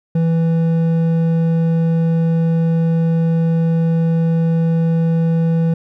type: tone with hard clipping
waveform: triangle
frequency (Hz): 164.81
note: E3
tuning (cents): 0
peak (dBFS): -14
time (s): 0.15-5.74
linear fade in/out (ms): 5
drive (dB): 10
effects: none